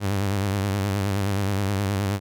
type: tone with vibrato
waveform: sawtooth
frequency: 99.2 Hz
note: G2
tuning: 21 cents sharp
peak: -18 dBFS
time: 0-2.2 s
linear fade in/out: 50 ms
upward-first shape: sine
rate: 9.5 Hz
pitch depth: 70 cents each way
effects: none